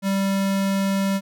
square tone, 195.4 Hz, G3, 5 cents flat, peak -20 dBFS, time 0.02-1.21 s, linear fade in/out 50 ms, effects none

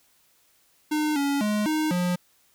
square tone with pitch steps, 304 / 281.6 / 210 / 309.8 / 178.3 Hz, D#4 / C#4 / G#3 / D#4 / F3, -40 / +27 / +19 / -7 / +36 cents, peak -23 dBFS, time 0.91-2.16 s, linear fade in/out 10 ms, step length 250 ms, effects white hiss -63 dBFS RMS until 2.54 s

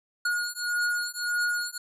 square beating tone pair, 1440 / 1441.7 Hz, F#6 / F#6, -47 / -45 cents, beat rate 1.7 Hz, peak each -30 dBFS, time 0.25-1.78 s, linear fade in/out 5 ms, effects resampled to 32000 Hz

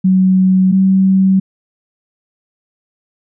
sine tone pair in turn, 187.3 / 190.79 Hz, F#3 / G3, +21 / -47 cents, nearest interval unison, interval 32 cents, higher second, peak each -7 dBFS, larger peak neither, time 0.04-0.72 / 0.72-1.4 s, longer neither, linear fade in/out 10 ms, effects none

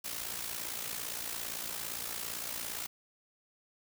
white noise with amplitude modulation, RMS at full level -36 dBFS, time 0.04-2.87 s, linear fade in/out 10 ms, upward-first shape sine, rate 57.6 Hz, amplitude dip 65%, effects none

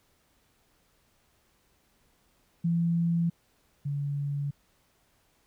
sine tone pair in turn, 169 / 142.65 Hz, E3 / C#3, +43 / +50 cents, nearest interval minor third, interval 293 cents, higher first, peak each -23 / -28 dBFS, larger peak first, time 2.64-3.3 / 3.85-4.51 s, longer neither, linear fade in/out 10 ms, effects pink hiss -68 dBFS RMS until 5.46 s

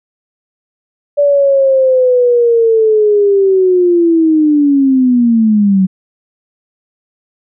sine linear sweep, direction down, 580 to 185 Hz, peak -6 dBFS, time 1.17-5.87 s, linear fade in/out 20 ms, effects none

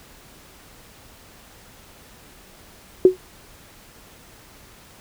sine tone with exponential decay, 370 Hz, F#4, in tune, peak -3 dBFS, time 3.05-3.17 s, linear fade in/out 2 ms, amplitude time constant 25 ms, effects pink hiss -48 dBFS RMS until 5 s

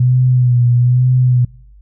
sine tone with vibrato, 124.2 Hz, B2, 10 cents sharp, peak -8 dBFS, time 0-1.45 s, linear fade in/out 5 ms, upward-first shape sine, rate 1.1 Hz, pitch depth 43 cents each way, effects noise-tail reverb RT60 0.6 s tail -25 dB re dry + added 50 Hz sine -39 dBFS peak until 1.81 s

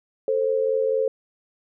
sine tone pair together, 443.7 / 528 Hz, A4 / C5, +14 / +16 cents, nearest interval minor third, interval 302 cents, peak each -22 dBFS, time 0.28-1.08 s, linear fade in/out 2 ms, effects none

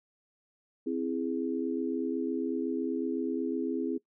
sine chord, C augmented, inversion none, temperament equal, 261.6 / 329.6 / 415.3 Hz, C4 / E4 / G#4, 0 / 0 / 0 cents, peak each -32 / -33 / -35 dBFS, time 0.86-3.98 s, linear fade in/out 10 ms, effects noise-tail reverb RT60 0.1 s tail -20 dB re dry

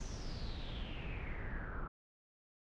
brown noise with low-pass filter sweep, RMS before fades -42 dBFS, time 0-1.88 s, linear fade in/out 10 ms, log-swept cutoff 6400 to 1300 Hz, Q 7.3, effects none

